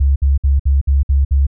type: tone bursts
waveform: sine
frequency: 69 Hz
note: C#2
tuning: 7 cents flat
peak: -9 dBFS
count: 7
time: 0-1.468 s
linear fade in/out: 10 ms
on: 160 ms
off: 58 ms
effects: none